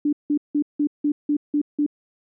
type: tone bursts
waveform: sine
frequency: 293.7 Hz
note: D4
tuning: in tune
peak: -17 dBFS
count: 8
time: 0.05-1.864 s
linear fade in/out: 5 ms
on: 78 ms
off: 170 ms
effects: none